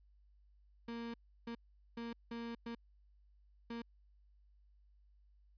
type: tone bursts at uneven times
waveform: 35% pulse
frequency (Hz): 233.1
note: A#3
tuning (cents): 0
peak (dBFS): -40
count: 6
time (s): 0.88-1.14 / 1.47-1.55 / 1.97-2.13 / 2.31-2.55 / 2.66-2.75 / 3.7-3.82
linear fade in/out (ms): 5
effects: added 50 Hz sine -64 dBFS peak until 5.57 s + resampled to 11025 Hz